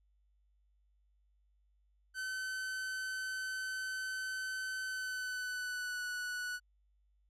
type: tone with pitch glide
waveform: 45% pulse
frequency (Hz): 1526 to 1476.6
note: G6 to F#6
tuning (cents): -47 to -4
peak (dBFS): -37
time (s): 2.14-6.6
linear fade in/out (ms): 50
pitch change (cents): -57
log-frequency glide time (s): 4.84-6.03
effects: added 50 Hz sine -69 dBFS peak until 7.29 s + low-pass 11000 Hz 12 dB/octave